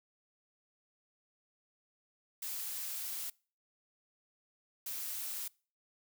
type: noise bursts at uneven times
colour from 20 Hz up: blue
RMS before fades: -40 dBFS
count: 2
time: 2.42-3.3 / 4.86-5.48 s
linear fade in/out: 5 ms
effects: noise-tail reverb RT60 0.4 s tail -25 dB re dry

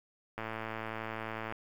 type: click train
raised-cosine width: 0.5 ms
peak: -23 dBFS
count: 128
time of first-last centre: 0.38-1.524 s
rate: 111 Hz
effects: 9-bit

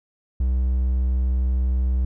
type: tone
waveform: triangle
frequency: 63.4 Hz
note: B1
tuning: 46 cents sharp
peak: -16 dBFS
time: 0.4-2.05 s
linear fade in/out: 5 ms
effects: none

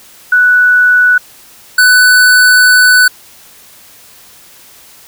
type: tone pair in turn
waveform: sine / square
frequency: 1480 / 1494.6 Hz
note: F#6 / F#6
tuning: 0 / +17 cents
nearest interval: unison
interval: 17 cents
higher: second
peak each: -4 dBFS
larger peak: neither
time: 0.32-1.18 / 1.78-3.08 s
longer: second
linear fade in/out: 5 ms
effects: white hiss -39 dBFS RMS until 5.07 s

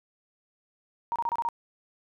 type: tone bursts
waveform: sine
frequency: 937 Hz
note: A#5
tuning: 9 cents sharp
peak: -25 dBFS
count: 6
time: 1.12-1.488 s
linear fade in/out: 0 ms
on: 38 ms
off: 28 ms
effects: none

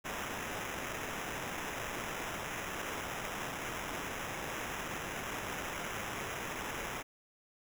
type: noise with sample-and-hold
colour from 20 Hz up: blue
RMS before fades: -40 dBFS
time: 0.04-7.03 s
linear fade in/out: 20 ms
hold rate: 4410 Hz
effects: none

